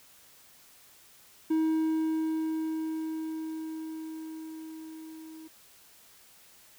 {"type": "tone with level ramp", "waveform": "triangle", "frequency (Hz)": 318, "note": "D#4", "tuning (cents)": 38, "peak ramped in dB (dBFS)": [-21, -42], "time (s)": [1.5, 5.48], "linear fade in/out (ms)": 10, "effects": ["white hiss -57 dBFS RMS until 6.78 s"]}